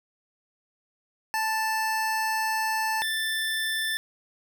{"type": "tone pair in turn", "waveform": "25% pulse", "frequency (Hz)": [880, 1767.6], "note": ["A5", "A6"], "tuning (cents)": [0, 7], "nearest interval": "octave", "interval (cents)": 1207, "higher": "second", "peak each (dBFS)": [-21, -22], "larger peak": "first", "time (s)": [[1.34, 3.02], [3.02, 3.97]], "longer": "first", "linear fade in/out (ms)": 0, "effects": []}